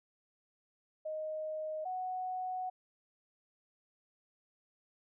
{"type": "tone pair in turn", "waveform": "sine", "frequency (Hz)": [622.3, 740], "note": ["D#5", "F#5"], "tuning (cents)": [0, 0], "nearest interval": "minor third", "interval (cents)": 300, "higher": "second", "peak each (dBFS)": [-36, -35], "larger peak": "second", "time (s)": [[1.05, 1.85], [1.85, 2.7]], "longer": "second", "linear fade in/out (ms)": 10, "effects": []}